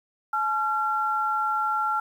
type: tone pair together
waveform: sine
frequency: 857 / 1369.9 Hz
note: A5 / F6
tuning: -46 / -34 cents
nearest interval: minor sixth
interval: 812 cents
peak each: -27 / -24 dBFS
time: 0.33-2 s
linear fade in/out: 5 ms
effects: 9-bit